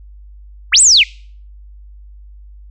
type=linear two-way sweep; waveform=sine; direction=up then down; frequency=932.3 to 8410 to 1930 Hz; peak=-5 dBFS; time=0.72-1.04 s; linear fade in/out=20 ms; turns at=0.81 s; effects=noise-tail reverb RT60 0.5 s tail -25 dB re dry + added 50 Hz sine -35 dBFS peak until 2.7 s